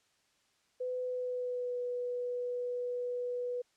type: tone with pitch glide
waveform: sine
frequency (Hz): 503 to 491.2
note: B4 to B4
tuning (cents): +32 to -9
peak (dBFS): -33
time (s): 0.8-3.62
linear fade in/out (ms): 10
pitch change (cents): -41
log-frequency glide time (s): 1.02-1.79
effects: white hiss -72 dBFS RMS until 3.76 s + low-pass 7000 Hz 12 dB/octave